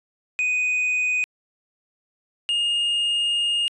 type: tone pair in turn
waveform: triangle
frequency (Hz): 2492 / 2841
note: D#7 / F7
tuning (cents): +2 / +29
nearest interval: major second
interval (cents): 227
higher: second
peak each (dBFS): -18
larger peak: neither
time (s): 0.39-1.24 / 2.49-3.68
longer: second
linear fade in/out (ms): 0
effects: resampled to 24000 Hz